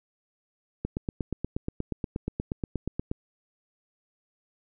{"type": "click train", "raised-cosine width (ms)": 3, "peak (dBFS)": -16, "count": 20, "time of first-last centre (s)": [0.85, 3.115], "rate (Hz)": 8.39, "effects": []}